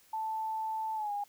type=tone with pitch glide; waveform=sine; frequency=880 to 816.3 Hz; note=A5 to G#5; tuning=0 to -30 cents; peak=-32 dBFS; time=0.13-1.24 s; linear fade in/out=5 ms; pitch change=-130 cents; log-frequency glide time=0.95-1.12 s; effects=white hiss -63 dBFS RMS until 1.28 s